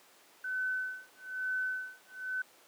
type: tone with tremolo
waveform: sine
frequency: 1514 Hz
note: F#6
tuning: 39 cents sharp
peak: -30 dBFS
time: 0.44-2.42 s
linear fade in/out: 5 ms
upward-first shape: sine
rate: 1.1 Hz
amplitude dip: 100%
effects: pink hiss -60 dBFS RMS until 2.67 s + high-pass 400 Hz 12 dB/octave